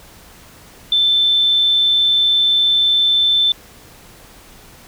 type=tone; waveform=sine; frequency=3537 Hz; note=A7; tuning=8 cents sharp; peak=-11 dBFS; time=0.92-3.52 s; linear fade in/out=2 ms; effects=pink hiss -43 dBFS RMS until 4.87 s